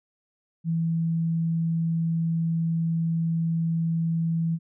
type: tone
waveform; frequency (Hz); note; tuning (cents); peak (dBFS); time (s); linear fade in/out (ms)
sine; 164.81; E3; 0; -22; 0.64-4.59; 50
effects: none